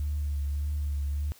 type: tone with vibrato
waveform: sine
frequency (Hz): 72.5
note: D2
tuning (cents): -22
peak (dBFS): -26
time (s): 0-1.32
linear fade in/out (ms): 0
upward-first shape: triangle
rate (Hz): 1.7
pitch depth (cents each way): 40
effects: tanh soft clip ceiling -23 dBFS + white hiss -56 dBFS RMS until 1.39 s